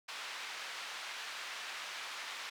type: band-pass noise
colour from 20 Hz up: pink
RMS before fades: -44 dBFS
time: 0.08-2.5 s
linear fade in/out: 10 ms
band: 1300 to 4500 Hz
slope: 12 dB/octave
effects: none